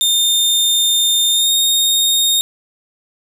sawtooth tone with pitch glide, 3628 to 3698 Hz, A#7 to A#7, -48 to -15 cents, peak -9 dBFS, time 0.01-2.41 s, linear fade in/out 0 ms, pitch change +33 cents, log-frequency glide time 1.3-1.51 s, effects 8-bit

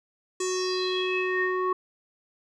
square tone with low-pass filter sweep, 369.3 Hz, F#4, 3 cents flat, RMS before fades -27 dBFS, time 0.4-1.73 s, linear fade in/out 5 ms, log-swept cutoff 7500 to 1200 Hz, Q 6.7, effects none

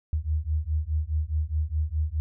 sine beating tone pair, 75 / 79.8 Hz, D2 / D#2, +37 / +44 cents, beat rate 4.8 Hz, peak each -27 dBFS, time 0.13-2.2 s, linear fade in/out 0 ms, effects none

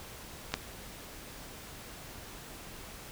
clicks, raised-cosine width 0.2 ms, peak -28 / -11 dBFS, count 2, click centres 0.52 / 0.54 s, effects pink hiss -47 dBFS RMS until 3.11 s

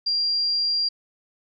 sine tone, 4766 Hz, D8, 25 cents sharp, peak -20 dBFS, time 0.06-0.89 s, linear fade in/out 10 ms, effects none

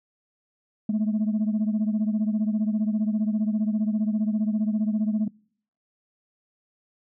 sine beating tone pair, 211.3 / 226.3 Hz, G#3 / A3, +30 / +49 cents, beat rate 15 Hz, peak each -21 / -25 dBFS, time 0.89-5.28 s, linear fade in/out 5 ms, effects noise-tail reverb RT60 0.6 s tail -26 dB re dry + tanh soft clip ceiling -18 dBFS

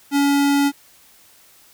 square tone, 282.6 Hz, C#4, 34 cents sharp, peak -15 dBFS, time 0.11-0.72 s, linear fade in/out 50 ms, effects white hiss -51 dBFS RMS until 1.73 s

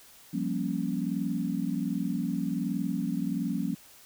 sine chord, G half-diminished seventh, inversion third, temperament equal with one note detuned, 174.61 / 196 / 235.4 / 277.2 Hz, F3 / G3 / Bb3 / Db4, 0 / 0 / +17 / 0 cents, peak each -33 dBFS, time 0.33-3.75 s, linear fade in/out 10 ms, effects white hiss -54 dBFS RMS until 4.05 s

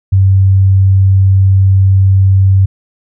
sine tone, 96.2 Hz, G2, 32 cents flat, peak -4 dBFS, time 0.12-2.66 s, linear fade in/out 10 ms, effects none

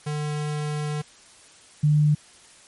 square / sine tone pair in turn, 149.7 / 149.7 Hz, D3 / D3, +33 / +33 cents, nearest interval unison, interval 0 cents, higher neither, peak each -26 / -15 dBFS, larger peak second, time 0.06-1.02 / 1.83-2.15 s, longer first, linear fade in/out 10 ms, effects white hiss -51 dBFS RMS until 2.67 s + MP3 48 kbps

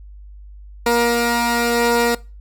15% pulse tone pair together, 236.7 / 472.4 Hz, A#3 / A#4, +27 / +23 cents, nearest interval octave, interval 1196 cents, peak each -12 dBFS, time 0.86-2.15 s, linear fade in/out 5 ms, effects noise-tail reverb RT60 0.3 s tail -21 dB re dry + added 50 Hz sine -36 dBFS peak until 2.4 s

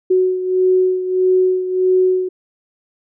sine beating tone pair, 370 / 371.6 Hz, F#4 / F#4, 0 / +7 cents, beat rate 1.6 Hz, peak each -13 / -19 dBFS, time 0.1-2.29 s, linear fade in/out 10 ms, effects none

